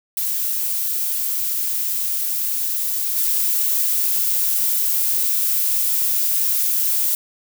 violet noise with level steps, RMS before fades -22 / -19 dBFS, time 0.17-7.15 s, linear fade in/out 2 ms, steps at 3.16 s, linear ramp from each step 5 ms, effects none

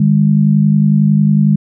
sine tone pair together, 152.3 / 203.3 Hz, D#3 / G#3, -37 / -37 cents, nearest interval perfect fourth, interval 500 cents, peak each -10 dBFS, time 0-1.56 s, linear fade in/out 5 ms, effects none

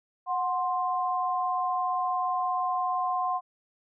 sine tone pair together, 733.9 / 1049 Hz, F#5 / C6, -14 / +4 cents, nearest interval tritone, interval 618 cents, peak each -28 dBFS, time 0.26-3.41 s, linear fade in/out 50 ms, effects none

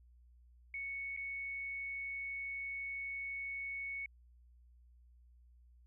sine tone with dropouts, 2217 Hz, C#7, in tune, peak -39 dBFS, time 0.74-4.06 s, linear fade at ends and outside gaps 2 ms, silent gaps 1.165-1.173 s, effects added 60 Hz sine -60 dBFS peak until 5.86 s

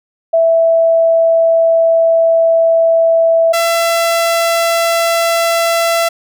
sine / sawtooth tone pair in turn, 659.3 / 671.6 Hz, E5 / E5, 0 / +32 cents, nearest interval unison, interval 32 cents, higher second, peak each -7 dBFS, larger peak neither, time 0.33-3.53 / 3.53-6.09 s, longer first, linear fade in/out 10 ms, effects none

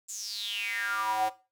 square tone with high-pass filter sweep, 108.2 Hz, A2, 29 cents flat, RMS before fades -32 dBFS, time 0.08-1.3 s, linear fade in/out 20 ms, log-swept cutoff 7500 to 650 Hz, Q 8.4, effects noise-tail reverb RT60 0.3 s tail -17 dB re dry

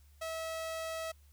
sawtooth tone, 648 Hz, E5, 30 cents flat, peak -33 dBFS, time 0.21-1.12 s, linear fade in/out 10 ms, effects added 72 Hz sine -58 dBFS peak until 1.32 s + white hiss -70 dBFS RMS until 1.32 s

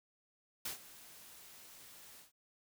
white noise with ADSR envelope, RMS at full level -39 dBFS, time 0.65-2.32 s, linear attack 6 ms, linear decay 120 ms, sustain -17 dB, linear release 140 ms, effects none

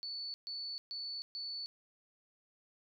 sine tone bursts, 4465 Hz, C#8, 12 cents sharp, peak -39 dBFS, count 4, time 0.03-1.66 s, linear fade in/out 0 ms, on 310 ms, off 130 ms, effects none

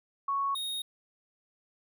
sine / square tone pair in turn, 1108.7 / 3729 Hz, C#6 / A#7, 0 / 0 cents, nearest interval octave + major sixth, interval 2100 cents, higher second, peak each -27 / -33 dBFS, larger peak first, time 0.28-0.55 / 0.55-0.82 s, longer neither, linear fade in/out 5 ms, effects none

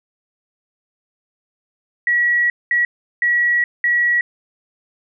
sine tone bursts at uneven times, 1924 Hz, B6, 46 cents flat, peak -13 dBFS, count 4, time 2.07-2.5 / 2.71-2.85 / 3.22-3.64 / 3.84-4.21 s, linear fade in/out 2 ms, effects none

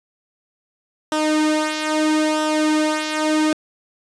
sawtooth tone with flanger, 308.1 Hz, D#4, 17 cents flat, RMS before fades -19 dBFS, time 1.12-3.53 s, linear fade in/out 2 ms, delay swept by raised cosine 0.44 to 3.14 ms, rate 0.77 Hz, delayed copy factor -0.65, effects resampled to 22050 Hz

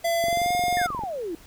square tone with pitch glide, 675 to 711.8 Hz, E5 to F5, +41 to +33 cents, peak -22 dBFS, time 0.04-0.87 s, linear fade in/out 10 ms, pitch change +92 cents, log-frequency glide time 0.23-0.52 s
click train, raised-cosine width 2 ms, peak -22 dBFS, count 19, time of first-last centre 0.24-1.036 s, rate 22.6 Hz
sine exponential sweep, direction down, 1848 to 311.1 Hz, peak -28 dBFS, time 0.77-1.35 s, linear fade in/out 2 ms
effects pink hiss -51 dBFS RMS until 1.46 s

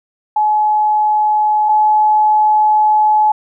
sine tone pair in turn, 850 / 853.3 Hz, G#5 / G#5, +40 / +47 cents, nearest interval unison, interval 7 cents, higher second, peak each -10 / -8 dBFS, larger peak second, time 0.36-1.69 / 1.69-3.32 s, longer second, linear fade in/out 5 ms, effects none

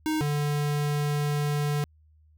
square tone pair in turn, 311.1 / 146.82 Hz, D#4 / D3, 0 / 0 cents, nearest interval octave + minor second, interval 1300 cents, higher first, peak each -25 dBFS, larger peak neither, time 0.06-0.21 / 0.21-1.84 s, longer second, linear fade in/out 0 ms, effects added 77 Hz sine -56 dBFS peak until 2.37 s

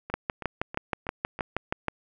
two click trains, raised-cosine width 0.5 ms, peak -21 / -11 dBFS, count 5 / 12, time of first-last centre 0.1-1.39 / 0.14-1.883 s, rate 3.1 / 6.31 Hz, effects none

